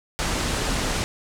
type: low-pass noise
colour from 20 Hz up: pink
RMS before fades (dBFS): -25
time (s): 0.19-1.04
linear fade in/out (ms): 0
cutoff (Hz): 9200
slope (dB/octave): 24
effects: none